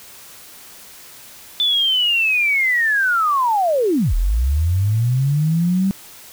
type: linear two-way sweep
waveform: sine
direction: down then up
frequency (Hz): 3520 to 36.71 to 196.7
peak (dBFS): -14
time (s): 1.6-5.91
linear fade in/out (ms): 0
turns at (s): 4.14
effects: white hiss -41 dBFS RMS until 6.32 s